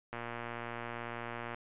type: click train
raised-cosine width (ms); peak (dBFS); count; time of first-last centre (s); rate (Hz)
0.5; -25; 168; 0.13-1.545; 118
effects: resampled to 8000 Hz